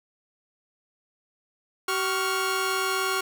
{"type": "tone cluster", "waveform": "sawtooth", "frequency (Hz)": [382.2, 1107, 1403], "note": ["G4", "C#6", "F6"], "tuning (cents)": [-44, -3, 8], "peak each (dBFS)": -25, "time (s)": [1.88, 3.21], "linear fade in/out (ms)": 5, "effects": []}